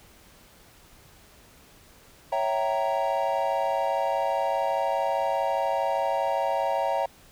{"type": "chord", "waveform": "triangle", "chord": "C# diminished seventh", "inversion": "none", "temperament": "equal with one note detuned", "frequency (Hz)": [554.4, 659.3, 771.9, 932.3], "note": ["C#5", "E5", "G5", "Bb5"], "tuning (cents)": [0, 0, -27, 0], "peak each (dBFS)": -27, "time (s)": [2.32, 7.06], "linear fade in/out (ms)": 5, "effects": ["pink hiss -54 dBFS RMS until 7.31 s"]}